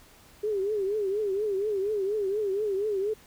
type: tone with vibrato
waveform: sine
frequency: 406 Hz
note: G#4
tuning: 39 cents flat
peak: -25 dBFS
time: 0.43-3.14 s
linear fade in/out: 10 ms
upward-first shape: triangle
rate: 4.2 Hz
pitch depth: 140 cents each way
effects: pink hiss -55 dBFS RMS until 3.26 s